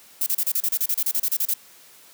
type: noise bursts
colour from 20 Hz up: violet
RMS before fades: -22 dBFS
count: 16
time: 0.21-1.539 s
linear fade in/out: 5 ms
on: 54 ms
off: 31 ms
effects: white hiss -50 dBFS RMS until 2.13 s + high-pass 150 Hz 12 dB/octave